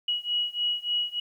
sine beating tone pair, 2911 / 2914.4 Hz, F#7 / F#7, -29 / -27 cents, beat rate 3.4 Hz, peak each -28 / -29 dBFS, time 0.08-1.2 s, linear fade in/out 5 ms, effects 10-bit

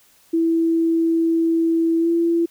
sine tone with pitch glide, 329.6 to 336.7 Hz, E4 to E4, 0 to +37 cents, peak -15 dBFS, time 0.33-2.46 s, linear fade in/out 10 ms, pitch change +37 cents, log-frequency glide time 1.99-2.09 s, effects white hiss -55 dBFS RMS until 2.5 s

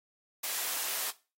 white high-pass noise, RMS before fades -34 dBFS, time 0.43-1.11 s, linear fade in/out 10 ms, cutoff 510 Hz, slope 12 dB/octave, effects noise-tail reverb RT60 0.3 s tail -17 dB re dry + AAC 48 kbps

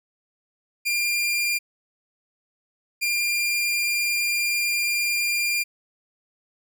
sawtooth tone pair in turn, 2397 / 2397 Hz, D7 / D7, +35 / +35 cents, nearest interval unison, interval 0 cents, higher neither, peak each -18 dBFS, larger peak neither, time 0.85-1.59 / 3.01-5.64 s, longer second, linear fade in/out 20 ms, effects none

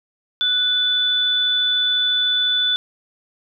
sine tone pair together, 1480 / 3486 Hz, F#6 / A7, 0 / -17 cents, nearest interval octave + minor third, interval 1483 cents, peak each -26 / -16 dBFS, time 0.41-2.76 s, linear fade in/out 0 ms, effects none

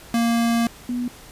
square / sine tone pair in turn, 232.7 / 244.8 Hz, A#3 / B3, -3 / -15 cents, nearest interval minor second, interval 88 cents, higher second, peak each -18 / -22 dBFS, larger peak first, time 0.14-0.67 / 0.89-1.08 s, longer first, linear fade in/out 2 ms, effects pink hiss -44 dBFS RMS until 1.31 s + resampled to 32000 Hz

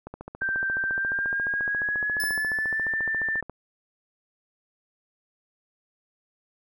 click train, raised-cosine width 1 ms, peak -23 dBFS, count 50, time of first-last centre 0.07-3.497 s, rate 14.3 Hz
sine tone with pitch glide, 1567 to 1779.3 Hz, G6 to A6, -1 to +19 cents, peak -24 dBFS, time 0.41-3.41 s, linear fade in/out 10 ms, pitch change +220 cents, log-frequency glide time 0.91-2.88 s
5% pulse tone with exponential decay, 5274 Hz, E8, in tune, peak -24 dBFS, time 2.2-2.94 s, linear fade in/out 0 ms, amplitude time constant 160 ms
effects none

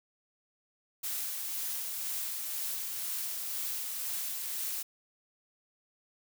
blue noise with tremolo, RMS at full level -35 dBFS, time 1.03-4.83 s, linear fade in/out 10 ms, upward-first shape sine, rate 2 Hz, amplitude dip 25%, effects none

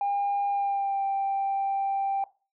sine tone with pitch glide, 805 to 786.2 Hz, G5 to G5, +46 to +5 cents, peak -23 dBFS, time 0.01-2.24 s, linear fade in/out 2 ms, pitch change -41 cents, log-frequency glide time 0.48-1.03 s, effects noise-tail reverb RT60 0.3 s tail -18 dB re dry + tanh soft clip ceiling -21 dBFS

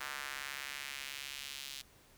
square tone with high-pass filter sweep, 69.3 Hz, C#2, in tune, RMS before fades -44 dBFS, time 0-1.82 s, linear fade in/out 10 ms, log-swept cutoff 1400 to 3500 Hz, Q 1.5, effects pink hiss -63 dBFS RMS until 2.17 s

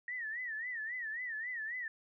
sine tone with vibrato, 1864.7 Hz, A#6, in tune, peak -37 dBFS, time 0.08-1.88 s, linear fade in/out 2 ms, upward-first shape sine, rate 3.7 Hz, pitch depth 140 cents each way, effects none

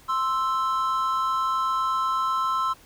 triangle tone pair together, 1046.5 / 1318.5 Hz, C6 / E6, 0 / 0 cents, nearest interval major third, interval 400 cents, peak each -23 dBFS, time 0.08-2.74 s, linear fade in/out 20 ms, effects pink hiss -53 dBFS RMS until 2.85 s

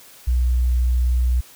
sine tone, 61.5 Hz, B1, 7 cents flat, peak -15 dBFS, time 0.27-1.41 s, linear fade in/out 10 ms, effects white hiss -46 dBFS RMS until 1.55 s

